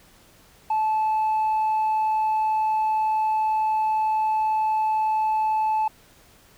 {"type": "tone with tanh clipping", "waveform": "triangle", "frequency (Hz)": 869, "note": "A5", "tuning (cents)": -22, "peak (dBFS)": -20, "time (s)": [0.7, 5.88], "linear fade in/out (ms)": 5, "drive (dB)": 6, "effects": ["pink hiss -54 dBFS RMS until 6.57 s"]}